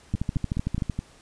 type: two click trains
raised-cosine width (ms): 5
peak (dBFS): -13 / -15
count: 11 / 5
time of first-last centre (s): 0.14-0.898 / 0.15-0.99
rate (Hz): 13.2 / 4.76
effects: pink hiss -54 dBFS RMS until 1.21 s + resampled to 22050 Hz